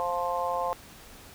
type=harmonic tone; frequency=175.3 Hz; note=F3; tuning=7 cents sharp; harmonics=3 / 4 / 5 / 6; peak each=-32 / -32 / -32 / -32 dBFS; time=0-0.73 s; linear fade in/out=0 ms; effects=pink hiss -49 dBFS RMS until 1.34 s